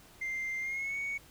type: tone with pitch glide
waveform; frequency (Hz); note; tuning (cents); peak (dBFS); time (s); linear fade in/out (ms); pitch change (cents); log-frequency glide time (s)
sine; 2093 to 2230; C7 to C#7; 0 to +10; -31; 0.21-1.18; 10; +110; 0.6-0.97
effects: tanh soft clip ceiling -31 dBFS + pink hiss -57 dBFS RMS until 1.3 s